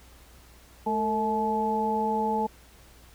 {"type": "harmonic tone with a mistuned harmonic", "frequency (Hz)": 215.4, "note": "A3", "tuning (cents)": -37, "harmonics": [1, 2, 3, 4], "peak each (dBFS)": [-30, -30, -38, -26], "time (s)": [0.86, 2.47], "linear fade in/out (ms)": 10, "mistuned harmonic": 2, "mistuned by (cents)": 71, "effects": ["added 60 Hz sine -53 dBFS peak until 3.14 s", "pink hiss -55 dBFS RMS until 3.14 s"]}